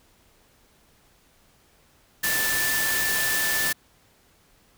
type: tone in noise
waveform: sine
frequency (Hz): 1760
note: A6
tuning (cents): 0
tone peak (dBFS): -25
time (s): 2.23-3.73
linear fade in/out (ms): 10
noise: white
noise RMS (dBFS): -26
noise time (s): 2.23-3.73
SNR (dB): -2
effects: pink hiss -60 dBFS RMS until 4.77 s